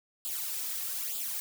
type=noise with flanger; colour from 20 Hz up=blue; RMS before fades=-35 dBFS; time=0.25-1.4 s; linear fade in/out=0 ms; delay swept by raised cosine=0.25 to 3.15 ms; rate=1.1 Hz; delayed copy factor=+0.8; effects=none